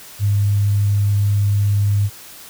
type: tone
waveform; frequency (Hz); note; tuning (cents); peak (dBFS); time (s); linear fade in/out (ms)
sine; 101.8; G#2; -34; -13; 0.19-2.1; 50
effects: white hiss -39 dBFS RMS until 2.49 s